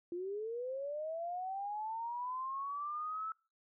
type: linear sweep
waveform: sine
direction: up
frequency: 340.2 to 1318.5 Hz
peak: -37 dBFS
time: 0.12-3.32 s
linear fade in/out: 2 ms
effects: noise-tail reverb RT60 0.4 s tail -26 dB re dry